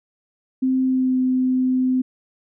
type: tone with pitch glide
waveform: sine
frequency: 260.2 to 256.5 Hz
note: C4 to C4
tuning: -9 to -34 cents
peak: -16 dBFS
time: 0.62-2.02 s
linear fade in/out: 10 ms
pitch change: -25 cents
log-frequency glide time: 0.84-1.17 s
effects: none